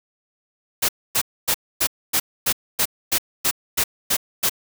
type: noise bursts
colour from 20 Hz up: white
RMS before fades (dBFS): -19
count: 12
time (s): 0.82-4.496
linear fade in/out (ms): 10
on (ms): 68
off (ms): 260
effects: none